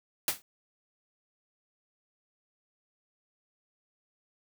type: noise with exponential decay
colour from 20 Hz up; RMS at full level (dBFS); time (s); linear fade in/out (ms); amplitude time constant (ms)
white; -24; 0.28-0.42; 1; 29
effects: none